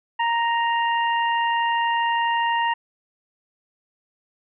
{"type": "harmonic tone", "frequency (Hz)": 932.3, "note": "A#5", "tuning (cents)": 0, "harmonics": [1, 2, 3], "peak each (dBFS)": [-20, -26, -30], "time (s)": [0.19, 2.74], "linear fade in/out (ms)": 10, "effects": []}